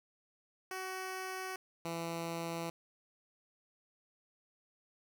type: tone pair in turn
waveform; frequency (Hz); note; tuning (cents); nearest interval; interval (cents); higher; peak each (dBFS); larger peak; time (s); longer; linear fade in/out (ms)
10% pulse; 375.4 / 167.22; F#4 / E3; +25 / +25; octave + major second; 1400; first; -31 / -29; second; 0.71-1.56 / 1.85-2.7; neither; 2
effects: none